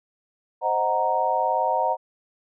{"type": "chord", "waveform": "sine", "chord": "C half-diminished seventh", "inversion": "none", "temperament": "equal", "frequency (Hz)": [523.3, 622.3, 740, 932.3], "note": ["C5", "Eb5", "Gb5", "Bb5"], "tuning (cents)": [0, 0, 0, 0], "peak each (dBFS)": [-28, -27, -25, -23], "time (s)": [0.61, 1.97], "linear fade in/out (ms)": 50, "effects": []}